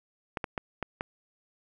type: clicks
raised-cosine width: 0.5 ms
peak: -16 dBFS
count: 5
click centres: 0.372 / 0.442 / 0.578 / 0.827 / 1.009 s
effects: none